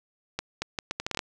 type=accelerating click train; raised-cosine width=0.2 ms; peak=-12 dBFS; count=10; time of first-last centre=0.39-1.192 s; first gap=230 ms; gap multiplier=0.73; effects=none